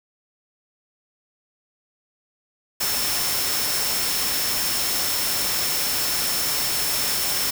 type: tone in noise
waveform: sine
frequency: 5360 Hz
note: E8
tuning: 28 cents sharp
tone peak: -28 dBFS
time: 2.8-7.51 s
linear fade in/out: 10 ms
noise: white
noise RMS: -24 dBFS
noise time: 2.8-7.51 s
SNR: -7 dB
effects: none